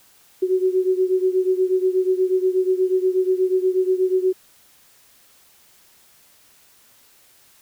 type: beating tone pair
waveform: sine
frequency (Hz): 370 / 378.3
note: F#4 / F#4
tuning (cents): 0 / +38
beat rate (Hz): 8.3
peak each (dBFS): -18 / -21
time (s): 0.42-4.33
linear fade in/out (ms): 10
effects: white hiss -54 dBFS RMS until 7.61 s